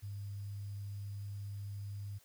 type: tone with sample-and-hold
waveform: sine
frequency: 100.8 Hz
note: G2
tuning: 49 cents sharp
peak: -40 dBFS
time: 0.02-2.19 s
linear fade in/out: 20 ms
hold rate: 4900 Hz
effects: white hiss -66 dBFS RMS until 2.24 s